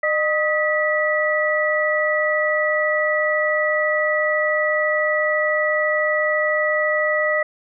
sine tone cluster, 610 / 1256 / 1952 Hz, D#5 / D#6 / B6, -34 / +16 / -21 cents, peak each -20 / -26 / -20 dBFS, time 0.03-7.43 s, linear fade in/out 5 ms, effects none

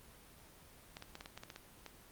clicks, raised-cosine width 0.2 ms, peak -29 dBFS, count 10, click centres 0.969 / 1.024 / 1.154 / 1.209 / 1.259 / 1.376 / 1.435 / 1.502 / 1.561 / 1.863 s, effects pink hiss -59 dBFS RMS until 2.11 s + Opus 24 kbps

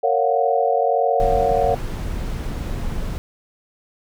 sine chord, Gb major seventh, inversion first, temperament equal with one note detuned, 460.8 / 554.4 / 698.5 / 740 Hz, Bb4 / Db5 / F5 / Gb5, -20 / 0 / 0 / 0 cents, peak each -21 dBFS, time 0.03-1.75 s, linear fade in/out 10 ms
brown noise, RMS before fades -25 dBFS, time 1.2-3.18 s, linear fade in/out 0 ms
effects none

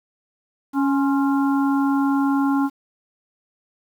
harmonic tone with a mistuned harmonic, 277.2 Hz, C#4, in tune, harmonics 1 / 3 / 4 / 5, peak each -17 / -27 / -29 / -31 dBFS, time 0.73-2.7 s, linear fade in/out 50 ms, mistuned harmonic 4, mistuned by -75 cents, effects 8-bit

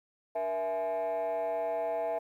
sine tone with frequency modulation, 659.3 Hz, E5, in tune, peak -27 dBFS, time 0.35-2.19 s, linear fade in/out 10 ms, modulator 184 Hz, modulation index 0.82, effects tanh soft clip ceiling -28 dBFS + 11-bit

